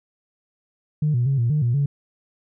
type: tone with pitch steps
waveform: sine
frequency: 151.3 / 121.3 / 137 / 117.8 / 150.8 / 119.5 / 142 Hz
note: D#3 / B2 / C#3 / A#2 / D3 / A#2 / C#3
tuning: -48 / -31 / -20 / +19 / +46 / +43 / +42 cents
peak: -16 dBFS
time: 1.02-1.86 s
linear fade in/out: 5 ms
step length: 120 ms
effects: tanh soft clip ceiling -13 dBFS